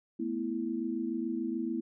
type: chord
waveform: sine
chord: A suspended second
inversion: none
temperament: equal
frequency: 220 / 246.9 / 329.6 Hz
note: A3 / B3 / E4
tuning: 0 / 0 / 0 cents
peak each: -37 / -35 / -34 dBFS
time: 0.19-1.81 s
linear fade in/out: 10 ms
effects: none